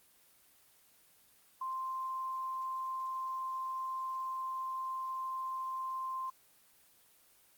sine tone, 1046.5 Hz, C6, in tune, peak -35 dBFS, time 1.61-6.3 s, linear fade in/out 5 ms, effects white hiss -65 dBFS RMS until 7.57 s + Opus 24 kbps

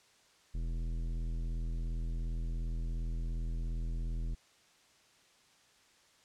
sine tone with tanh clipping, 41.38 Hz, E1, 7 cents sharp, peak -35 dBFS, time 0.54-4.35 s, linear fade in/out 10 ms, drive 14 dB, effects white hiss -65 dBFS RMS until 6.24 s + low-pass 7000 Hz 12 dB/octave

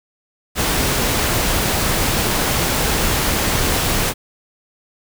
pink noise, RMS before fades -18 dBFS, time 0.55-4.14 s, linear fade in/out 50 ms, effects none

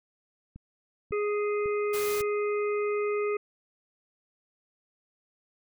click train, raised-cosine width 5 ms, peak -32 dBFS, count 4, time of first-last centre 0.56-2.208 s, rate 1.82 Hz
harmonic tone, 415.3 Hz, G#4, in tune, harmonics 1 / 3 / 5 / 6, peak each -26 / -36 / -40 / -42 dBFS, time 1.12-3.37 s, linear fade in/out 5 ms
white noise, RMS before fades -37 dBFS, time 1.93-2.22 s, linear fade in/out 10 ms
effects none

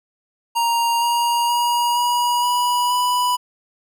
square tone with pitch steps, 935 / 945.3 / 955.7 / 966.3 / 977 / 987.7 Hz, A#5 / A#5 / A#5 / B5 / B5 / B5, +5 / +24 / +43 / -38 / -19 / 0 cents, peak -17 dBFS, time 0.55-3.37 s, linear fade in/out 20 ms, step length 470 ms, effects none

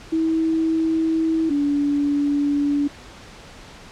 sine tone pair in turn, 322.8 / 287.6 Hz, E4 / D4, -36 / -36 cents, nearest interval major second, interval 200 cents, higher first, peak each -17 dBFS, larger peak neither, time 0.12-1.5 / 1.5-2.88 s, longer neither, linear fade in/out 10 ms, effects pink hiss -42 dBFS RMS until 3.91 s + low-pass 6000 Hz 12 dB/octave

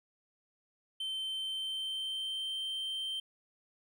triangle tone with pitch glide, 3099 to 3128 Hz, G7 to G7, -21 to -4 cents, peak -33 dBFS, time 1-3.2 s, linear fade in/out 5 ms, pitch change +17 cents, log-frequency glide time 1.21-2.59 s, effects none

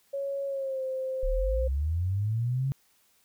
sine tone with pitch glide, 554.4 to 523.3 Hz, C#5 to C5, 0 to 0 cents, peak -29 dBFS, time 0.13-1.68 s, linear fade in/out 10 ms, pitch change -100 cents, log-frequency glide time 0.46-0.83 s
sine linear sweep, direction up, 31.77 to 138.59 Hz, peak -25 dBFS, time 1.23-2.72 s, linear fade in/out 0 ms
effects white hiss -66 dBFS RMS until 3.24 s

